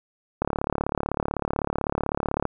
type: click train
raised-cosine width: 1 ms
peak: -10 dBFS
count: 74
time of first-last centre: 0.42-2.453 s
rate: 35.9 Hz
effects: none